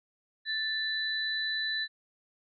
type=tone pair together; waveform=sine; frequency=1762 / 3985 Hz; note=A6 / B7; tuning=+2 / +15 cents; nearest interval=octave + major second; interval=1413 cents; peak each=-32 / -32 dBFS; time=0.45-1.88 s; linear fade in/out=50 ms; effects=none